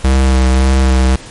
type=tone with vibrato; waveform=square; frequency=65.41 Hz; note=C2; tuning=in tune; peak=-8 dBFS; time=0.04-1.16 s; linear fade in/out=5 ms; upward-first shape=sine; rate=1.8 Hz; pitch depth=21 cents each way; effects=pink hiss -33 dBFS RMS until 1.3 s + MP3 48 kbps